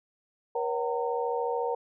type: tone cluster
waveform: sine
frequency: 478.1 / 552 / 758 / 916 Hz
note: A#4 / C#5 / F#5 / A#5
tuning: +44 / -7 / +42 / -31 cents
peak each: -29 / -36 / -35 / -33 dBFS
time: 0.55-1.75 s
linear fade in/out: 5 ms
effects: none